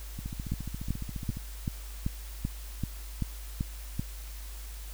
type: two click trains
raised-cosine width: 5 ms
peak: -24 / -17 dBFS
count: 18 / 10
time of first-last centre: 0.19-1.371 / 0.52-3.995 s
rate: 14.4 / 2.59 Hz
effects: added 51 Hz sine -39 dBFS peak until 4.93 s + white hiss -49 dBFS RMS until 4.93 s